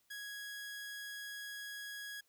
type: tone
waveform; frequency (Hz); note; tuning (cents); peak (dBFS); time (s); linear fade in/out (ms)
sawtooth; 1661.2; G#6; 0; -40; 0.1-2.21; 10
effects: white hiss -75 dBFS RMS until 2.28 s